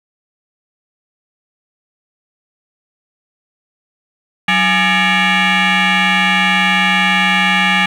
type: tone with frequency modulation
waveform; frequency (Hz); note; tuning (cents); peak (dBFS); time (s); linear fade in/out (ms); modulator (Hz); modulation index
sine; 321.1; E4; -45; -8; 4.48-7.86; 5; 508; 5.4
effects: tanh soft clip ceiling -8 dBFS + 7-bit